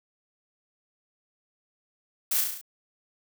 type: noise with echo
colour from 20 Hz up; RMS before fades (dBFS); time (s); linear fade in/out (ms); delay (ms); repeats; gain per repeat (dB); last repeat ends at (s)
blue; -26; 2.31-2.41; 5; 34; 6; -3; 2.614
effects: none